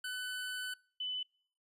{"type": "tone pair in turn", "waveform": ["25% pulse", "sine"], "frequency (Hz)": [1502, 3004], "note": ["F#6", "F#7"], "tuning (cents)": [26, 26], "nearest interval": "octave", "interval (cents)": 1200, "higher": "second", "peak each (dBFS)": [-34, -35], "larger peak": "first", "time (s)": [[0.04, 0.74], [1, 1.23]], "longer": "first", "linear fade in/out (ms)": 5, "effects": ["noise-tail reverb RT60 0.5 s tail -25 dB re dry", "resampled to 32000 Hz"]}